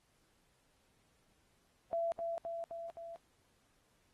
sine tone with echo, 672 Hz, E5, 33 cents sharp, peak -32 dBFS, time 1.93-2.12 s, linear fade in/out 0 ms, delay 260 ms, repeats 4, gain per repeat -3 dB, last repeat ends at 3.16 s, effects pink hiss -74 dBFS RMS until 4.13 s + AAC 32 kbps

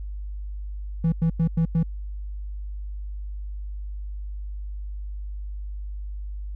triangle tone bursts, 164.2 Hz, E3, 6 cents flat, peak -15 dBFS, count 5, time 1.04-1.83 s, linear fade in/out 5 ms, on 82 ms, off 95 ms, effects tanh soft clip ceiling -11 dBFS + added 50 Hz sine -30 dBFS peak until 6.55 s

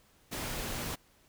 sine tone in noise, 235.4 Hz, A#3, 17 cents sharp, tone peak -46 dBFS, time 0.61-0.93 s, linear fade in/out 20 ms, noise pink, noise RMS -37 dBFS, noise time 0.31-0.96 s, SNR -12 dB, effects pink hiss -65 dBFS RMS until 1.28 s

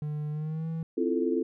triangle tone with pitch glide, 150 to 162.63 Hz, D3 to E3, +37 to -23 cents, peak -28 dBFS, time 0.02-0.83 s, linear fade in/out 2 ms, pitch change +140 cents, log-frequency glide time 0.31-0.68 s
sine chord, F major seventh, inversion second, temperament equal, 261.6 / 329.6 / 349.2 / 440 Hz, C4 / E4 / F4 / A4, 0 / 0 / 0 / 0 cents, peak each -30 dBFS, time 0.97-1.43 s, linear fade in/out 10 ms
effects none

